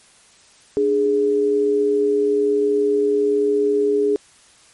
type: tone pair together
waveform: sine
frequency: 294.2 / 415.3 Hz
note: D4 / G#4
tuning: +3 / 0 cents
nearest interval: tritone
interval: 597 cents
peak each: -23 / -15 dBFS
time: 0.77-4.16 s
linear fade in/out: 0 ms
effects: white hiss -51 dBFS RMS until 4.73 s + MP3 48 kbps